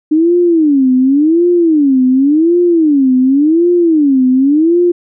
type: tone with vibrato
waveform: sine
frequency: 299.8 Hz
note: D4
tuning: 36 cents sharp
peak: -6 dBFS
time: 0.11-4.92 s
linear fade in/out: 10 ms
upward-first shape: sine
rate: 0.9 Hz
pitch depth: 280 cents each way
effects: none